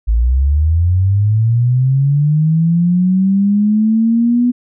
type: linear sweep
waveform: sine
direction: up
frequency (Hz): 52.7 to 246.9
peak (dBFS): -9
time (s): 0.07-4.52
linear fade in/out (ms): 20
effects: none